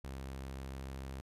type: tone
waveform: sawtooth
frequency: 66.8 Hz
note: C2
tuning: 36 cents sharp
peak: -38 dBFS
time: 0.04-1.21 s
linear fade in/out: 0 ms
effects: resampled to 32000 Hz